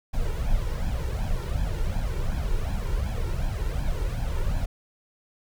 brown noise with flanger, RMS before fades -26 dBFS, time 0.13-4.66 s, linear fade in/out 10 ms, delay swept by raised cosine 1.2 to 2.19 ms, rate 2.7 Hz, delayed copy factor +0.75, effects none

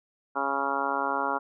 harmonic tone, 138.59 Hz, C#3, in tune, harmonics 2 / 3 / 4 / 5 / 6 / 7 / 8 / 9 / 10, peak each -37 / -37 / -36 / -36 / -32 / -32 / -33 / -37 / -32 dBFS, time 0.35-1.39 s, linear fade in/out 20 ms, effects none

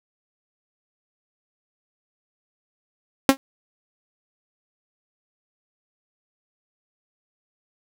sawtooth tone with exponential decay, 270 Hz, C#4, 45 cents flat, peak -3 dBFS, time 3.29-3.37 s, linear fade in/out 0 ms, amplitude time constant 17 ms, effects none

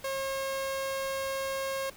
sawtooth tone, 540 Hz, C#5, 45 cents flat, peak -27 dBFS, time 0.04-1.9 s, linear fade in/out 5 ms, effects pink hiss -52 dBFS RMS until 1.96 s

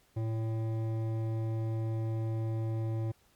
triangle tone with hard clipping, 111.8 Hz, A2, 28 cents sharp, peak -32 dBFS, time 0.16-3.12 s, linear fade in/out 10 ms, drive 16 dB, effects pink hiss -67 dBFS RMS until 3.35 s + MP3 96 kbps

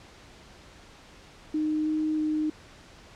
sine tone with pitch steps, 307.7 / 310 / 307.6 Hz, D#4 / D#4 / D#4, -19 / -6 / -20 cents, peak -24 dBFS, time 1.54-2.5 s, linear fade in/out 5 ms, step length 320 ms, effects pink hiss -51 dBFS RMS until 3.15 s + low-pass 6000 Hz 12 dB/octave

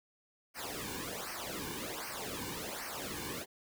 pink noise with flanger, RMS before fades -41 dBFS, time 0.54-3.46 s, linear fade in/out 50 ms, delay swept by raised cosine 0.27 to 1.57 ms, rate 1.3 Hz, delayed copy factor -0.9, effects none

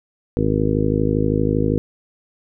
harmonic tone, 52.6 Hz, G#1, 23 cents sharp, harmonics 1 / 2 / 3 / 4 / 5 / 6 / 7 / 8 / 9, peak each -26 / -23 / -23 / -28 / -22 / -26 / -26 / -27 / -24 dBFS, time 0.37-1.78 s, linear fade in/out 0 ms, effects none

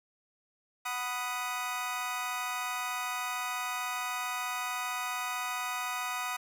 25% pulse chord, B major, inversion second, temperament equal, 740 / 987.8 / 1244.5 Hz, F#5 / B5 / D#6, 0 / 0 / 0 cents, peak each -35 / -34 / -32 dBFS, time 0.85-6.37 s, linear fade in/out 10 ms, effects none

